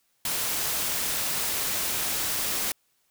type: noise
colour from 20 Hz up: white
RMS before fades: -28 dBFS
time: 0.25-2.72 s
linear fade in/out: 2 ms
effects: white hiss -70 dBFS RMS until 3.1 s